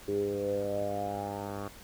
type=tone with low-pass filter sweep; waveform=10% pulse; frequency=100.9 Hz; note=G#2; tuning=49 cents flat; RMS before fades=-33 dBFS; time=0.08-1.68 s; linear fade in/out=5 ms; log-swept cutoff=380 to 1100 Hz; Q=8.6; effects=pink hiss -51 dBFS RMS until 1.83 s